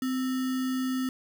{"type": "tone with sample-and-hold", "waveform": "sine", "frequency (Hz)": 258.2, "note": "C4", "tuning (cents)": -23, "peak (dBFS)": -26, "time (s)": [0.02, 1.09], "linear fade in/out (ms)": 2, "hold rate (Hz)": 1575, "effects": []}